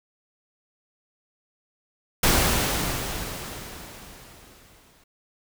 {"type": "noise with exponential decay", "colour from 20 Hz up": "pink", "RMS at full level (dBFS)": -18, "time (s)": [2.23, 5.04], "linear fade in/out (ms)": 5, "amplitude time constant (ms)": 610, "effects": []}